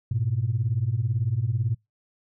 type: beating tone pair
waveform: sine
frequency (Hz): 103.83 / 121.83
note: G#2 / B2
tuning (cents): 0 / -23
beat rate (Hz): 18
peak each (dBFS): -25 / -24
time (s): 0.11-1.75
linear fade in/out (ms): 5
effects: noise-tail reverb RT60 0.2 s tail -26 dB re dry + tanh soft clip ceiling -15 dBFS